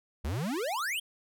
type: exponential sweep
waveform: square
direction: up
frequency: 62.8 to 3300 Hz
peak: -31 dBFS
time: 0.24-1 s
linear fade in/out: 10 ms
effects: none